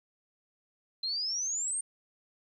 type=exponential sweep; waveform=sine; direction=up; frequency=4081 to 8870 Hz; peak=-30 dBFS; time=1.03-1.81 s; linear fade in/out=5 ms; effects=12-bit